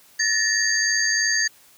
sine tone cluster, 1752 / 1855 / 4656 / 6470 Hz, A6 / A#6 / D8 / G#8, -8 / -9 / -16 / -46 cents, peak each -24 dBFS, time 0.19-1.48 s, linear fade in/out 10 ms, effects white hiss -53 dBFS RMS until 1.77 s + high-pass 60 Hz 12 dB/octave

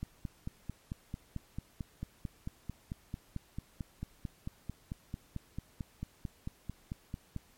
click train, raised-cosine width 5 ms, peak -25 dBFS, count 34, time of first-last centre 0.03-7.363 s, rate 4.5 Hz, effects pink hiss -64 dBFS RMS until 7.57 s + MP3 64 kbps

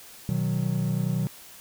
triangle chord, B major, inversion none, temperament equal, 123.47 / 155.56 / 185 Hz, B2 / D#3 / F#3, 0 / 0 / 0 cents, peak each -26 dBFS, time 0.29-1.27 s, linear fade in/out 0 ms, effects white hiss -47 dBFS RMS until 1.6 s

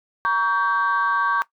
sine chord, G diminished, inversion first, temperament just, 940.8 / 1128.9 / 1568 Hz, Bb5 / Db6 / G6, +16 / +31 / 0 cents, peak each -24 / -19 / -22 dBFS, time 0.25-1.42 s, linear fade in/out 0 ms, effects noise-tail reverb RT60 0.1 s tail -17 dB re dry + tanh soft clip ceiling -11 dBFS

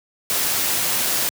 white noise, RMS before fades -21 dBFS, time 0.3-1.29 s, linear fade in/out 0 ms, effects high-pass 100 Hz 12 dB/octave

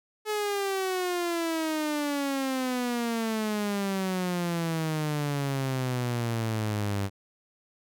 sawtooth exponential sweep, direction down, 430 to 97.7 Hz, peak -23 dBFS, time 0.25-7.1 s, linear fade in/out 50 ms, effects none

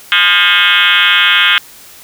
sine tone with frequency modulation, 2349 Hz, D7, in tune, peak -6 dBFS, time 0.12-1.58 s, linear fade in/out 0 ms, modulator 187 Hz, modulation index 5.7, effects white hiss -37 dBFS RMS until 2.03 s

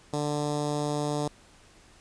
10% pulse tone with notch filter, 147.7 Hz, D3, 10 cents sharp, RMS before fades -29 dBFS, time 0.13-1.28 s, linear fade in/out 5 ms, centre 2200 Hz, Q 0.73, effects pink hiss -56 dBFS RMS until 2 s + resampled to 22050 Hz

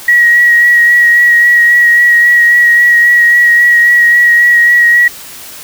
sine tone with vibrato, 1908 Hz, A#6, 40 cents sharp, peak -3 dBFS, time 0.08-5.08 s, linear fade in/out 5 ms, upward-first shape sine, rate 3.7 Hz, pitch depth 19 cents each way, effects white hiss -29 dBFS RMS until 5.63 s

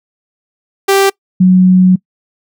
sawtooth / sine tone pair in turn, 392 / 184.36 Hz, G4 / F#3, 0 / -6 cents, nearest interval octave + minor second, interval 1306 cents, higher first, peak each -3 dBFS, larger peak neither, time 0.88-1.1 / 1.4-1.96 s, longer second, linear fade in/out 10 ms, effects noise-tail reverb RT60 0.1 s tail -24 dB re dry

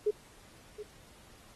sine tone with echo, 420 Hz, G#4, 19 cents sharp, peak -24 dBFS, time 0.06-0.11 s, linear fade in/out 10 ms, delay 720 ms, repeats 1, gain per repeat -14 dB, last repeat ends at 0.83 s, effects pink hiss -58 dBFS RMS until 1.55 s + AAC 32 kbps

